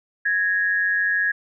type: tone pair together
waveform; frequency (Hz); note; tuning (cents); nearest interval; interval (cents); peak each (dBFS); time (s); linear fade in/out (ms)
sine; 1661.2 / 1847.2; G#6 / A#6; 0 / -16; major second; 184; -19 / -25; 0.25-1.32; 10
effects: none